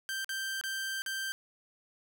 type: tone with dropouts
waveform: sawtooth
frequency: 1568 Hz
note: G6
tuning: in tune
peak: -30 dBFS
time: 0.09-1.32 s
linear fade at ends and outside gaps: 0 ms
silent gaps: 0.245-0.292 / 0.612-0.638 / 1.02-1.062 s
effects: none